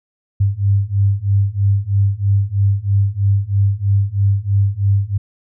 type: beating tone pair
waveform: sine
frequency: 98 / 101.1 Hz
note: G2 / G#2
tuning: 0 / -46 cents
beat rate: 3.1 Hz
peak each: -16 / -15 dBFS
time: 0.4-5.18 s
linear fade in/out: 10 ms
effects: none